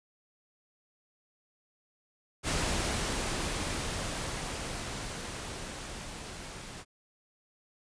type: noise with level ramp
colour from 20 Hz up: pink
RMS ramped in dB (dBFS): -30 to -44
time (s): 2.43-6.85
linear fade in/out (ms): 50
effects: resampled to 22050 Hz